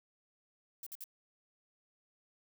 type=noise bursts; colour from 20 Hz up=violet; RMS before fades=-45 dBFS; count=3; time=0.83-1.041 s; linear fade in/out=2 ms; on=35 ms; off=53 ms; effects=none